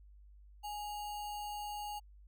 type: tone with sample-and-hold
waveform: sine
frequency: 830.6 Hz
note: G#5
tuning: in tune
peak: -39 dBFS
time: 0.63-2 s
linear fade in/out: 20 ms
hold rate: 3675 Hz
effects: added 50 Hz sine -55 dBFS peak until 2.27 s